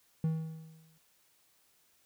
triangle tone with exponential decay, 160 Hz, D#3, 49 cents sharp, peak -24 dBFS, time 0.24-0.98 s, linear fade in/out 2 ms, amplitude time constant 160 ms, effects white hiss -69 dBFS RMS until 2.05 s

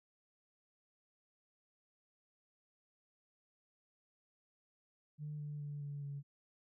sine tone with pitch steps, 149.7 / 147.64 / 145.61 / 143.6 / 141.62 Hz, D3 / D3 / D3 / D3 / C#3, +33 / +9 / -14 / -39 / +37 cents, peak -40 dBFS, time 5.18-6.23 s, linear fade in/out 50 ms, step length 210 ms, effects tanh soft clip ceiling -36 dBFS

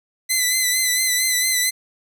10% pulse tone with vibrato, 2020 Hz, B6, 39 cents sharp, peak -8 dBFS, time 0.29-1.71 s, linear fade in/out 20 ms, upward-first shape sine, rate 4.4 Hz, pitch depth 40 cents each way, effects none

